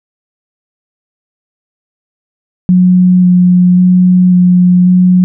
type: tone with vibrato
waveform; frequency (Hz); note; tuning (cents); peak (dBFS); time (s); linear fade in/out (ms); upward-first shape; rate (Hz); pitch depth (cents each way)
sine; 180.7; F#3; -41; -3; 2.69-5.24; 0; square; 0.92; 10
effects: none